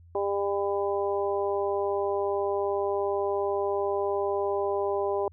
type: harmonic tone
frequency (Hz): 200.3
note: G3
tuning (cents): +38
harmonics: 2 / 3 / 4 / 5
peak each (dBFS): -27 / -31 / -33 / -35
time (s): 0.15-5.28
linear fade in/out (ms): 2
effects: added 85 Hz sine -50 dBFS peak until 5.32 s